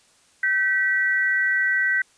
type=tone pair together; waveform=sine; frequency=1541.1 / 1947 Hz; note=G6 / B6; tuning=-30 / -25 cents; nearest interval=major third; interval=405 cents; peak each=-21 dBFS; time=0.43-2.02 s; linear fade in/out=5 ms; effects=white hiss -58 dBFS RMS until 2.17 s + resampled to 22050 Hz